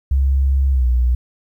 sine tone with pitch glide, 67.6 to 61.28 Hz, C#2 to B1, -43 to -13 cents, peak -12 dBFS, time 0.11-1.15 s, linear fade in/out 5 ms, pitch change -170 cents, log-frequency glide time 0.71-0.86 s, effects 9-bit

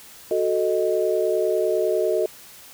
sine chord, D# diminished, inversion first, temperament equal, 370 / 440 / 622.3 Hz, F#4 / A4 / D#5, 0 / 0 / 0 cents, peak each -23 dBFS, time 0.31-2.26 s, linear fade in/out 2 ms, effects white hiss -45 dBFS RMS until 2.73 s

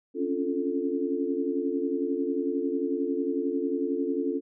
sine tone cluster, 272 / 283.1 / 347.4 / 440 Hz, C#4 / C#4 / F4 / A4, -33 / +37 / -9 / 0 cents, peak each -31 dBFS, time 0.14-4.41 s, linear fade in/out 50 ms, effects none

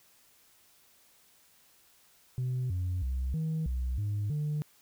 sine tone with pitch steps, 127 / 90.4 / 64.7 / 159 / 63 / 103.2 / 149.8 Hz, B2 / F#2 / C2 / D#3 / B1 / G#2 / D3, +49 / -40 / -19 / +38 / +35 / -10 / +35 cents, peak -27 dBFS, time 2.38-4.62 s, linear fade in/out 0 ms, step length 320 ms, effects tanh soft clip ceiling -27 dBFS + white hiss -63 dBFS RMS until 4.81 s

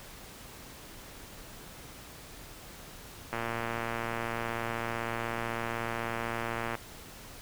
click train, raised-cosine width 0.5 ms, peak -18 dBFS, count 398, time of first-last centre 3.33-6.752 s, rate 116 Hz, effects pink hiss -48 dBFS RMS until 7.41 s

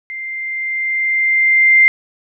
sine tone with level ramp, 2093 Hz, C7, in tune, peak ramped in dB -24 to -5 dBFS, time 0.1-1.88 s, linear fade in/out 0 ms, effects none

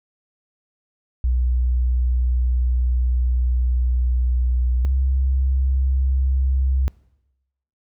sine tone pair in turn, 61.74 / 65.89 Hz, B1 / C2, 0 / +13 cents, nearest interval minor second, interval 113 cents, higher second, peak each -16 dBFS, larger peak neither, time 1.24-4.85 / 4.85-6.88 s, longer first, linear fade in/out 0 ms, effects noise-tail reverb RT60 0.9 s tail -22 dB re dry

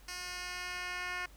10% pulse tone with band-pass filter sweep, 359.6 Hz, F#4, 49 cents flat, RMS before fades -40 dBFS, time 0.08-1.26 s, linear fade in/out 5 ms, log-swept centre 5100 to 2100 Hz, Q 1, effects added 50 Hz sine -55 dBFS peak until 1.36 s + pink hiss -61 dBFS RMS until 1.36 s

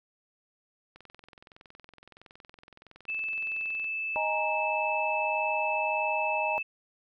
click train, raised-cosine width 0.3 ms, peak -34 dBFS, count 63, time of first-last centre 0.96-3.844 s, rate 21.5 Hz
sine tone, 2627 Hz, E7, 7 cents flat, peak -30 dBFS, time 3.08-6.63 s, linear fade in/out 10 ms
sine chord, D# suspended fourth, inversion none, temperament equal, 622.3 / 830.6 / 932.3 Hz, D#5 / G#5 / A#5, 0 / 0 / 0 cents, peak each -32 dBFS, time 4.16-6.58 s, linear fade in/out 0 ms
effects none

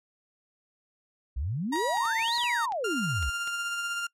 sine exponential two-way sweep, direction up then down, 57.3 to 4430 to 57.3 Hz, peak -28 dBFS, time 1.36-3.3 s, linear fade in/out 10 ms, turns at 2.35 s
35% pulse tone with vibrato, 932.3 Hz, A#5, in tune, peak -26 dBFS, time 1.72-2.66 s, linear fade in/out 10 ms, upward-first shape sine, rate 1.7 Hz, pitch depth 59 cents each way
clicks, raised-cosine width 0.2 ms, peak -26 dBFS, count 11, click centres 1.759 / 1.972 / 2.054 / 2.192 / 2.223 / 2.283 / 2.382 / 2.436 / 2.722 / 3.227 / 3.475 s
30% pulse tone with tremolo, 1396.9 Hz, F6, in tune, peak -26 dBFS, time 2.84-4.07 s, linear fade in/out 5 ms, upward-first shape sine, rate 16 Hz, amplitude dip 30%
effects noise-tail reverb RT60 0.1 s tail -24 dB re dry + low-pass 11000 Hz 12 dB/octave

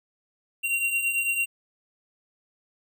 square beating tone pair, 2750 / 2759 Hz, F7 / F7, -27 / -22 cents, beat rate 9 Hz, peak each -32 / -25 dBFS, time 0.63-1.46 s, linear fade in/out 20 ms, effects none

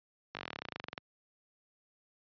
slowing click train, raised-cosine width 0.3 ms, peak -22 dBFS, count 21, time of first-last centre 0.35-0.978 s, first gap 19 ms, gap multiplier 1.05, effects high-pass 100 Hz 12 dB/octave + resampled to 11025 Hz

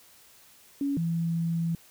sine tone pair in turn, 280.5 / 166.79 Hz, C#4 / E3, +21 / +21 cents, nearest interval major sixth, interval 900 cents, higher first, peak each -25 dBFS, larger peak neither, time 0.81-0.97 / 0.97-1.75 s, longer second, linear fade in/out 2 ms, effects white hiss -56 dBFS RMS until 1.9 s

